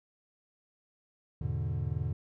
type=chord; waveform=triangle; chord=E dominant seventh; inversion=none; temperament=equal; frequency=82.41 / 103.83 / 123.47 / 146.83 Hz; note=E2 / G#2 / B2 / D3; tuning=0 / 0 / 0 / 0 cents; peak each=-34 dBFS; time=1.41-2.13 s; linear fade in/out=5 ms; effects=none